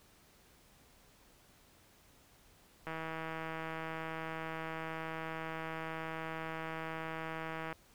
click train, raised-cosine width 0.5 ms, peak -26 dBFS, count 783, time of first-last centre 2.87-7.727 s, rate 161 Hz, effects pink hiss -64 dBFS RMS until 7.94 s

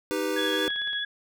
square chord, Eb augmented, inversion none, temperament equal, 311.1 / 392 / 493.9 Hz, Eb4 / G4 / B4, 0 / 0 / 0 cents, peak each -31 dBFS, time 0.11-0.68 s, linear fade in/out 0 ms
sine tone with tremolo, 1661.2 Hz, G#6, in tune, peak -28 dBFS, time 0.36-1.05 s, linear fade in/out 5 ms, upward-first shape triangle, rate 12 Hz, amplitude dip 55%
sine tone with vibrato, 3382 Hz, G#7, 31 cents sharp, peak -29 dBFS, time 0.37-1.05 s, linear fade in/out 20 ms, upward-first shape square, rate 4.8 Hz, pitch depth 12 cents each way
click train, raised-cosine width 0.3 ms, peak -29 dBFS, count 10, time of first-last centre 0.42-0.931 s, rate 17.6 Hz
effects none

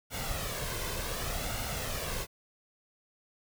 pink noise with flanger, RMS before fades -35 dBFS, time 0.1-2.27 s, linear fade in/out 50 ms, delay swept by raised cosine 1.4 to 1.96 ms, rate 0.67 Hz, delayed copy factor +0.55, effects none

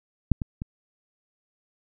clicks, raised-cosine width 5 ms, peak -6 / -17 / -19 dBFS, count 3, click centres 0.317 / 0.418 / 0.619 s, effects none

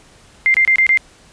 sine tone bursts, 2095 Hz, C7, 2 cents sharp, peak -9 dBFS, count 5, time 0.46-0.974 s, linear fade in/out 0 ms, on 82 ms, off 26 ms, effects pink hiss -47 dBFS RMS until 1.32 s + resampled to 22050 Hz

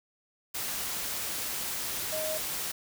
sine tone in noise, 625 Hz, D#5, 8 cents sharp, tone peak -32 dBFS, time 2.12-2.38 s, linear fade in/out 10 ms, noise white, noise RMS -34 dBFS, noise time 0.54-2.72 s, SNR -1 dB, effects none

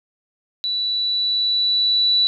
sine tone with level ramp, 3951 Hz, B7, in tune, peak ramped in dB -20 to -13 dBFS, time 0.64-2.27 s, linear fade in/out 0 ms, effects none

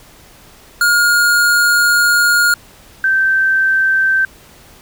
square / sine tone pair in turn, 1425 / 1555.1 Hz, F6 / G6, +34 / -14 cents, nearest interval major second, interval 152 cents, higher second, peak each -10 dBFS, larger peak neither, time 0.81-2.54 / 3.04-4.25 s, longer first, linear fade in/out 2 ms, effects pink hiss -43 dBFS RMS until 4.81 s

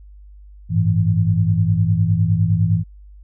sine tone cluster, 98.7 / 108.5 / 163.7 Hz, G2 / A2 / E3, +12 / -24 / -12 cents, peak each -18 dBFS, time 0.69-2.84 s, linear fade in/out 50 ms, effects added 50 Hz sine -39 dBFS peak until 3.23 s

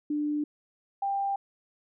sine tone pair in turn, 296.8 / 792.4 Hz, D4 / G5, +18 / +18 cents, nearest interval octave + perfect fourth, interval 1700 cents, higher second, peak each -26 dBFS, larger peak neither, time 0.1-0.44 / 1.02-1.36 s, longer neither, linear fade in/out 5 ms, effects none

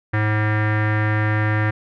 square tone with low-pass filter, 106.9 Hz, A2, 49 cents flat, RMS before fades -19 dBFS, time 0.13-1.71 s, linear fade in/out 10 ms, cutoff 1800 Hz, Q 5.3, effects none

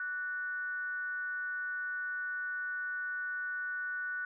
sine tone with frequency modulation, 1480 Hz, F#6, in tune, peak -34 dBFS, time 0-4.25 s, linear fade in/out 2 ms, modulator 328 Hz, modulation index 0.3, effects none

